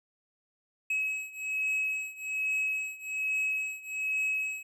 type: beating tone pair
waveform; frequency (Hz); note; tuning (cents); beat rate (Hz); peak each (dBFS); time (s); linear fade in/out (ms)
triangle; 2561 / 2562.2; D#7 / E7; +49 / -50; 1.2; -30 / -32; 0.9-4.63; 5
effects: none